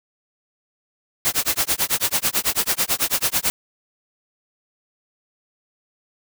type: noise with tremolo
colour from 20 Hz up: white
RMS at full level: -18 dBFS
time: 1.25-3.5 s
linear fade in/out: 0 ms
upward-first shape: sine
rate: 9.1 Hz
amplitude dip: 100%
effects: none